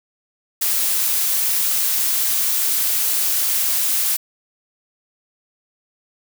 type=noise; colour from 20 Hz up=blue; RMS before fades=-19 dBFS; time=0.61-4.17 s; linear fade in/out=10 ms; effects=none